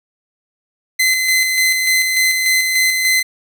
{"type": "tone with tremolo", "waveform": "sawtooth", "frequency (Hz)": 2047, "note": "C7", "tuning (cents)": -38, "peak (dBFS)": -8, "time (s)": [0.99, 3.23], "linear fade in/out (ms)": 10, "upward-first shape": "square", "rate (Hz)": 3.4, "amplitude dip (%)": 35, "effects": []}